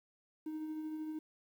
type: tone with tremolo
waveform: triangle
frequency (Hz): 311.1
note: D#4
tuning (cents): 0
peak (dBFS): -34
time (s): 0.46-1.19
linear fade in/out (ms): 5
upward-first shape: triangle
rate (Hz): 13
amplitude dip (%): 45
effects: tanh soft clip ceiling -32 dBFS + 11-bit